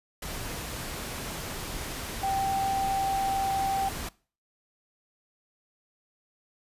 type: tone in noise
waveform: sine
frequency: 780 Hz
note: G5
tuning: 9 cents flat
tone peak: -25 dBFS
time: 2.23-3.89 s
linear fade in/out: 5 ms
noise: pink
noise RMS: -36 dBFS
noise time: 0.22-4.09 s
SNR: +8 dB
effects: noise-tail reverb RT60 0.4 s tail -22 dB re dry + resampled to 32000 Hz